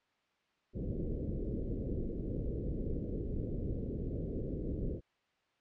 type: low-pass noise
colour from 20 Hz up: pink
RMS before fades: -37 dBFS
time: 0.73-5.01 s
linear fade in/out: 50 ms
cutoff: 500 Hz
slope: 48 dB/octave
effects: white hiss -75 dBFS RMS until 5.6 s + low-pass 3000 Hz 12 dB/octave